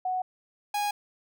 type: tone pair in turn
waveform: sine / 45% pulse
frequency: 740 / 824.6 Hz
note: F#5 / G#5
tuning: 0 / -13 cents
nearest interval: major second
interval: 187 cents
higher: second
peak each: -26 dBFS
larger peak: neither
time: 0.05-0.22 / 0.74-0.91 s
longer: neither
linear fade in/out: 5 ms
effects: none